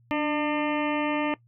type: harmonic tone with a mistuned harmonic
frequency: 300.6 Hz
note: D4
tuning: 40 cents sharp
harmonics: 1 / 2 / 3 / 4 / 6 / 7 / 8 / 9 / 10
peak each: -26 / -31 / -31 / -35 / -38 / -37 / -38 / -40 / -42 dBFS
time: 0.11-1.34 s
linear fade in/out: 0 ms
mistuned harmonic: 1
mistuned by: -42 cents
effects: noise-tail reverb RT60 0.1 s tail -20 dB re dry + added 118 Hz sine -57 dBFS peak until 1.47 s